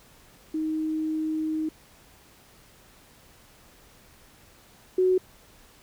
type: tone pair in turn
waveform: sine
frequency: 313.4 / 370.1 Hz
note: D#4 / F#4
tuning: +13 / 0 cents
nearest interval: minor third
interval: 287 cents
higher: second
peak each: -25 / -18 dBFS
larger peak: second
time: 0.54-1.69 / 4.98-5.18 s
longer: first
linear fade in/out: 5 ms
effects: pink hiss -55 dBFS RMS until 5.82 s